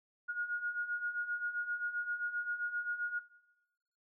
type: beating tone pair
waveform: sine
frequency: 1432 / 1439.6 Hz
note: F6 / F#6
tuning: +43 / -48 cents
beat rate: 7.6 Hz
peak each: -39 / -36 dBFS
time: 0.28-3.2 s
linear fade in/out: 20 ms
effects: noise-tail reverb RT60 1.0 s tail -20 dB re dry